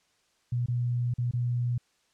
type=tone with dropouts; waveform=sine; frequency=121.5 Hz; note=B2; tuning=28 cents flat; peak=-25 dBFS; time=0.52-1.78 s; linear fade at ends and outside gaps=5 ms; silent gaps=0.661-0.683 / 1.139-1.183 / 1.312-1.335 s; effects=white hiss -69 dBFS RMS until 2.13 s + low-pass 7000 Hz 12 dB/octave